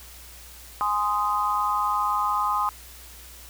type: chord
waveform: sine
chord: Ab major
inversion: none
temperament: just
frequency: 830.6 / 1038.3 / 1245.9 Hz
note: Ab5 / C6 / Eb6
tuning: 0 / -14 / +2 cents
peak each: -28 / -25 / -25 dBFS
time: 0.81-2.69 s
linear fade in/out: 0 ms
effects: added 60 Hz sine -47 dBFS peak until 3.49 s + white hiss -46 dBFS RMS until 3.49 s